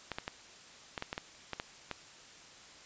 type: clicks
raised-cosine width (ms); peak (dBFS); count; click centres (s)
0.3; -20; 10; 0.117 / 0.185 / 0.279 / 0.978 / 1.024 / 1.129 / 1.179 / 1.533 / 1.599 / 1.913
effects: white hiss -54 dBFS RMS until 2.85 s + resampled to 16000 Hz